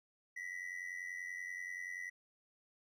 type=ring-modulated tone; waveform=triangle; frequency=1961 Hz; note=B6; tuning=13 cents flat; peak=-37 dBFS; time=0.36-2.1 s; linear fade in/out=10 ms; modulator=45.2 Hz; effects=none